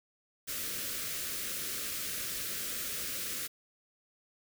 white band-stop noise, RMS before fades -37 dBFS, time 0.47-3.48 s, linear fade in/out 20 ms, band 610 to 1200 Hz, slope 48 dB/octave, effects none

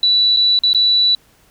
sine tone with dropouts, 3951 Hz, B7, in tune, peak -10 dBFS, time 0.03-1.15 s, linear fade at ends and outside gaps 2 ms, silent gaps 0.364-0.37 / 0.59-0.635 / 0.732-0.747 s, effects pink hiss -53 dBFS RMS until 1.5 s

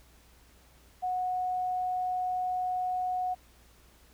sine tone, 733 Hz, F#5, 16 cents flat, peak -28 dBFS, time 1.02-3.35 s, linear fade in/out 20 ms, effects added 60 Hz sine -60 dBFS peak until 4.13 s + pink hiss -61 dBFS RMS until 4.13 s

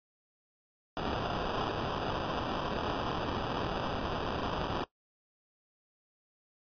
violet noise with sample-and-hold, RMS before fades -34 dBFS, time 0.97-4.84 s, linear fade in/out 0 ms, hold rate 2100 Hz, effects noise-tail reverb RT60 0.1 s tail -17 dB re dry + resampled to 11025 Hz

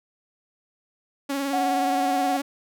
sawtooth tone with vibrato, 277.2 Hz, C#4, in tune, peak -21 dBFS, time 1.29-2.42 s, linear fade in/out 10 ms, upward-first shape sine, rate 19 Hz, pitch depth 36 cents each way
sine tone, 740 Hz, F#5, in tune, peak -22 dBFS, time 1.53-2.37 s, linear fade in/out 5 ms
effects none

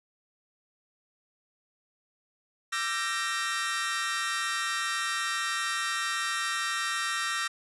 sawtooth chord, E half-diminished seventh, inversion third, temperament equal with one note detuned, 1174.7 / 1342.3 / 1568 / 1864.7 Hz, D6 / E6 / G6 / Bb6, 0 / +31 / 0 / 0 cents, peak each -33 / -30 / -33 / -28 dBFS, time 2.72-7.48 s, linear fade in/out 10 ms, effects resampled to 24000 Hz

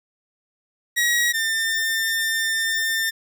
sawtooth tone pair in turn, 1906 / 1799 Hz, A#6 / A6, +38 / +38 cents, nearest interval minor second, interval 100 cents, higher first, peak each -14 / -17 dBFS, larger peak first, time 0.96-1.33 / 1.33-3.11 s, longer second, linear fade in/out 20 ms, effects none

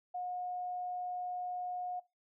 sine tone, 722 Hz, F#5, 43 cents flat, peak -36 dBFS, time 0.14-2 s, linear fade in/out 10 ms, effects noise-tail reverb RT60 0.2 s tail -19 dB re dry

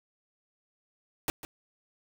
pink noise with echo, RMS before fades -29 dBFS, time 1.28-1.3 s, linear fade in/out 0 ms, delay 150 ms, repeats 1, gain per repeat -13 dB, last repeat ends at 1.45 s, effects none

